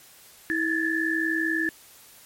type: tone cluster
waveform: sine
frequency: 323.9 / 1711 / 1771 Hz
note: E4 / A6 / A6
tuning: -30 / -49 / +11 cents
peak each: -27 dBFS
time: 0.5-1.69 s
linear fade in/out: 0 ms
effects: white hiss -51 dBFS RMS until 2.25 s + MP3 64 kbps